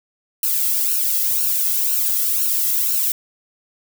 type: noise with flanger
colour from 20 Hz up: violet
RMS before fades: -19 dBFS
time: 0.43-3.12 s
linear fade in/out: 2 ms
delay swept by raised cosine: 0.71 to 1.54 ms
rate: 2 Hz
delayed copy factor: +0.85
effects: none